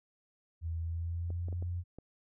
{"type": "tone with pitch glide", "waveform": "sine", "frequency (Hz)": [82.5, 87.91], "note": ["E2", "F2"], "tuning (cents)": [2, 12], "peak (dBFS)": -33, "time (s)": [0.61, 1.84], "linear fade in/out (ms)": 50, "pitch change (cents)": 110, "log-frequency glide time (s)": [0.8, 1.55]}
{"type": "clicks", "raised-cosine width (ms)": 2, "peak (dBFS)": -33, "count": 5, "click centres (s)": [1.304, 1.485, 1.527, 1.625, 1.986]}
{"effects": []}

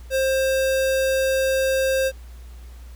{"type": "tone", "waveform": "square", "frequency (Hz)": 530, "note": "C5", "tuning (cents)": 22, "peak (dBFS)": -19, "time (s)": [0.1, 2.12], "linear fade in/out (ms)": 50, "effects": ["added 60 Hz sine -37 dBFS peak until 2.95 s", "pink hiss -53 dBFS RMS until 2.95 s"]}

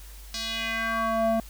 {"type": "tone with band-pass filter sweep", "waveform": "square", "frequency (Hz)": 225.2, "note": "A3", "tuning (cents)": 40, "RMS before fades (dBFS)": -27, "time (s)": [0.34, 1.4], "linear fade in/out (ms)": 2, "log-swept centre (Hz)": [4900, 510], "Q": 2.4, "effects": ["added 50 Hz sine -42 dBFS peak until 1.49 s", "white hiss -50 dBFS RMS until 1.49 s"]}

